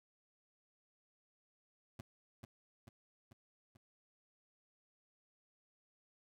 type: tone with echo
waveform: 25% pulse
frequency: 114.3 Hz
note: A#2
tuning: 34 cents flat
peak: -40 dBFS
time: 1.99-2.01 s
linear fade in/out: 5 ms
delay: 440 ms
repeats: 4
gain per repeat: -4 dB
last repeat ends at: 3.77 s
effects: none